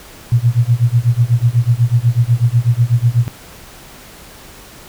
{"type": "tone with tremolo", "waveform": "sine", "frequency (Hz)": 119.2, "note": "A#2", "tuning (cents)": 39, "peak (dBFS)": -6, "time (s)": [0.32, 3.28], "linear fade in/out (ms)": 0, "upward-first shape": "sine", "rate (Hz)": 8.1, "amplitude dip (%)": 95, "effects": ["pink hiss -38 dBFS RMS until 4.88 s"]}